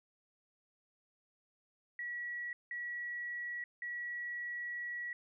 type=tone bursts at uneven times; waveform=sine; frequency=1929 Hz; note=B6; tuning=41 cents flat; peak=-38 dBFS; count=3; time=1.99-2.53 / 2.71-3.64 / 3.82-5.13 s; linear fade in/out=2 ms; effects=none